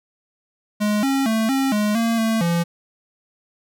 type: tone with pitch steps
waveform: square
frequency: 209.4 / 271.8 / 222.1 / 269.4 / 209.6 / 229.2 / 223.7 / 170.5 Hz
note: G#3 / C#4 / A3 / C#4 / G#3 / A#3 / A3 / F3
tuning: +15 / -34 / +16 / -49 / +16 / -29 / +29 / -41 cents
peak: -18 dBFS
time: 0.8-2.64 s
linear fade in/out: 20 ms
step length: 230 ms
effects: none